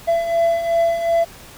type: beating tone pair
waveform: triangle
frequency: 670 / 672.7 Hz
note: E5 / E5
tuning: +28 / +35 cents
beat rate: 2.7 Hz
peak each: -21 / -14 dBFS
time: 0.07-1.25 s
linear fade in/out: 20 ms
effects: pink hiss -41 dBFS RMS until 1.57 s